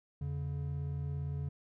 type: tone pair together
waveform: triangle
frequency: 84.31 / 141.8 Hz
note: E2 / C#3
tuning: +40 / +40 cents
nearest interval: major sixth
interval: 900 cents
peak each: -37 / -34 dBFS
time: 0.21-1.49 s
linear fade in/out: 5 ms
effects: none